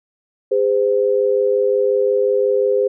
sine tone pair together, 406.4 / 512 Hz, G#4 / C5, -38 / -38 cents, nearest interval major third, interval 400 cents, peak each -16 dBFS, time 0.51-2.88 s, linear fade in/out 10 ms, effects none

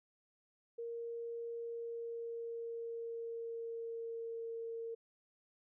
sine tone with pitch glide, 466.2 to 458.2 Hz, A#4 to A#4, 0 to -30 cents, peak -40 dBFS, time 0.78-4.95 s, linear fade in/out 10 ms, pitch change -30 cents, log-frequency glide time 1.51-4.51 s, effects none

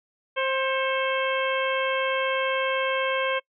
harmonic tone with a mistuned harmonic, 529 Hz, C5, 19 cents sharp, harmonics 1 / 2 / 3 / 4 / 5 / 6, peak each -26 / -29 / -31 / -32 / -33 / -34 dBFS, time 0.36-3.4 s, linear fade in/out 20 ms, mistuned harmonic 4, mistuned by +56 cents, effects noise-tail reverb RT60 0.1 s tail -25 dB re dry

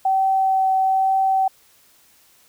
sine tone with vibrato, 766 Hz, G5, 40 cents flat, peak -15 dBFS, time 0.05-1.48 s, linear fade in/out 5 ms, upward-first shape triangle, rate 1.1 Hz, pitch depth 9 cents each way, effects white hiss -55 dBFS RMS until 2.48 s

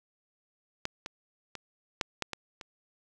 clicks, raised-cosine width 0.2 ms, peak -14 / -20 / -22 / -10 / -13 / -17 / -25 dBFS, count 7, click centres 0.854 / 1.061 / 1.553 / 2.012 / 2.223 / 2.333 / 2.612 s, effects none

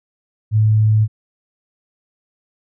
sine tone, 108.2 Hz, A2, 29 cents flat, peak -10 dBFS, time 0.51-1.08 s, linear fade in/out 50 ms, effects none

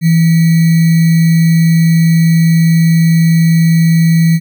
sine tone with sample-and-hold, 164.81 Hz, E3, in tune, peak -5 dBFS, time 0.01-4.4 s, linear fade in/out 50 ms, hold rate 2100 Hz, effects none

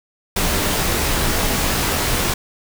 pink noise with comb filter, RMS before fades -19 dBFS, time 0.36-2.34 s, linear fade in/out 5 ms, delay 19 ms, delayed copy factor -0.55, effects none

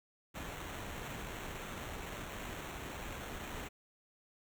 pink noise with sample-and-hold, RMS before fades -44 dBFS, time 0.34-3.69 s, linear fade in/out 20 ms, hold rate 4900 Hz, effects none

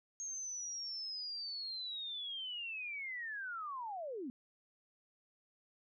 sine linear sweep, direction down, 6500 to 230 Hz, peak -40 dBFS, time 0.2-4.3 s, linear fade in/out 0 ms, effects none

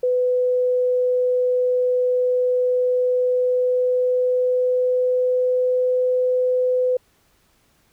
sine tone with pitch glide, 499.9 to 504.3 Hz, B4 to B4, +21 to +36 cents, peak -16 dBFS, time 0.03-6.97 s, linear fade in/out 5 ms, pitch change +15 cents, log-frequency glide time 2.86-6.06 s, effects pink hiss -61 dBFS RMS until 7.92 s

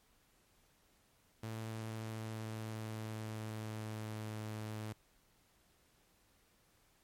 sawtooth tone with pitch glide, 111.4 to 108.17 Hz, A2 to A2, +22 to -29 cents, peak -37 dBFS, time 1.43-4.93 s, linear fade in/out 5 ms, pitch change -51 cents, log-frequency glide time 1.53-4.4 s, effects pink hiss -71 dBFS RMS until 7.03 s + MP3 64 kbps

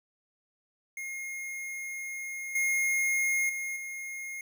square tone with level steps, 2143 Hz, C7, 41 cents sharp, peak -36 / -26 / -33 / -37 dBFS, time 0.97-4.41 s, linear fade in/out 2 ms, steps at 2.55 / 3.49 / 3.76 s, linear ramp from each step 5 ms, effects none

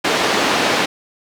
pink band-pass noise, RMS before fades -17 dBFS, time 0.04-0.86 s, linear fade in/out 10 ms, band 300 to 4500 Hz, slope 12 dB/octave, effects none

